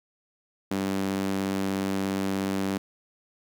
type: tone with high-pass filter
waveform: sawtooth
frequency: 96.9 Hz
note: G2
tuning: 20 cents flat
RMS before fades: -28 dBFS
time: 0.71-2.78 s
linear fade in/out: 5 ms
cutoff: 230 Hz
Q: 2.3
effects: none